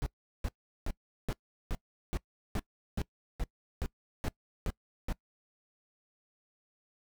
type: noise bursts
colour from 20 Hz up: brown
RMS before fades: -32 dBFS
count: 13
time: 0.02-5.126 s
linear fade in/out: 0 ms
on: 42 ms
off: 380 ms
effects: noise-tail reverb RT60 0.1 s tail -22 dB re dry